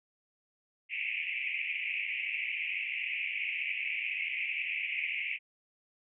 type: band-pass noise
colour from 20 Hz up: white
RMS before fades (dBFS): -35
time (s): 0.89-5.39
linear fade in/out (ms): 50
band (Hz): 2100 to 2700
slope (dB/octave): 96
effects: none